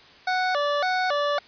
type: tone with vibrato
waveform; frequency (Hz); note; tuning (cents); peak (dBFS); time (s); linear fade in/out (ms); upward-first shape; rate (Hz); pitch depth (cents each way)
25% pulse; 655; E5; -11; -18; 0.27-1.39; 5; square; 1.8; 210
effects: white hiss -50 dBFS RMS until 1.47 s + resampled to 11025 Hz